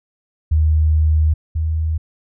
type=tone pair in turn; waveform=sine; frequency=77.78 / 79.37 Hz; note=D#2 / D#2; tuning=0 / +35 cents; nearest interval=unison; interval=35 cents; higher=second; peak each=-11 / -16 dBFS; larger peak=first; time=0.51-1.34 / 1.55-1.98 s; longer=first; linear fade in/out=10 ms; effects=none